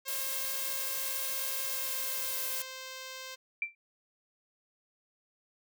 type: tone with pitch glide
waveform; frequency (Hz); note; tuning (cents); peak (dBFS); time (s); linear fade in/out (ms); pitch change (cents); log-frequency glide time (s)
5% pulse; 535 to 521.6; C5 to C5; +38 to -5; -30; 0.05-3.36; 20; -43; 1.43-2.7
type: noise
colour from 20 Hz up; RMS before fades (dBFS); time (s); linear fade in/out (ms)
blue; -35; 0.08-2.62; 2
type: tone with exponential decay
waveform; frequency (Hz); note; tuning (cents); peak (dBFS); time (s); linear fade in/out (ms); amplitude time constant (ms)
sine; 2349; D7; 0; -26; 3.62-3.75; 2; 27
effects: none